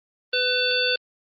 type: harmonic tone with a mistuned harmonic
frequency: 500 Hz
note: B4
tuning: 21 cents sharp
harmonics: 1 / 3 / 5 / 7 / 9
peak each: -26 / -26 / -26 / -26 / -26 dBFS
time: 0.33-0.96 s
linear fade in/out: 5 ms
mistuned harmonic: 5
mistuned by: +130 cents
effects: Opus 24 kbps